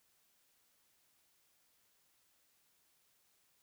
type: silence
effects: white hiss -74 dBFS RMS until 3.62 s